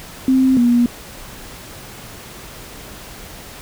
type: tone pair in turn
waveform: sine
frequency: 261.6 / 240.2 Hz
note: C4 / B3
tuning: 0 / -48 cents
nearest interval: minor second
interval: 148 cents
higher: first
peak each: -10 dBFS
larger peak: neither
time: 0.28-0.57 / 0.57-0.86 s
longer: neither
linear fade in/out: 2 ms
effects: pink hiss -36 dBFS RMS until 3.61 s